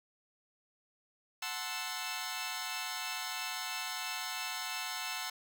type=chord; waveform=10% pulse; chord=F# half-diminished seventh; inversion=none; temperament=equal; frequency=740 / 880 / 1046.5 / 1318.5 Hz; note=F#5 / A5 / C6 / E6; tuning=0 / 0 / 0 / 0 cents; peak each=-34 dBFS; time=1.42-5.3 s; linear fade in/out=5 ms; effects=none